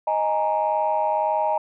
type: chord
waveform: sine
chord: D# suspended fourth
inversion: none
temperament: equal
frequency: 622.3 / 830.6 / 932.3 Hz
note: D#5 / G#5 / A#5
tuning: 0 / 0 / 0 cents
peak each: -23 dBFS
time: 0.07-1.58 s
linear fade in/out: 5 ms
effects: tanh soft clip ceiling -12 dBFS